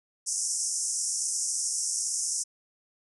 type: band-pass noise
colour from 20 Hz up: pink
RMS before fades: -30 dBFS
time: 0.26-2.44 s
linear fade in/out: 20 ms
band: 5400 to 10000 Hz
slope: 96 dB/octave
effects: none